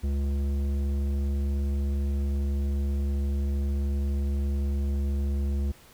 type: tone with tanh clipping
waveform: sine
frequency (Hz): 70.1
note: C#2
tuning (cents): +20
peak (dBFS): -26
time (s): 0.03-5.72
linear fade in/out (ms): 10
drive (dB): 12
effects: pink hiss -54 dBFS RMS until 5.93 s